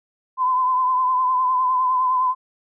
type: tone with vibrato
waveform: sine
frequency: 1019 Hz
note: C6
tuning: 46 cents flat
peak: -16 dBFS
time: 0.37-2.35 s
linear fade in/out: 50 ms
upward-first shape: triangle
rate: 9.8 Hz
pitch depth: 45 cents each way
effects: none